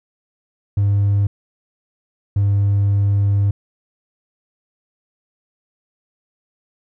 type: tone pair in turn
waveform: triangle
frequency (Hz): 100.8 / 100.45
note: G2 / G2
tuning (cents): +49 / +43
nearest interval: unison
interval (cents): 6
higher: first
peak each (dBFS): -10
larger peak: neither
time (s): 0.77-1.27 / 2.36-3.51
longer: second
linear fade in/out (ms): 5
effects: tanh soft clip ceiling -8 dBFS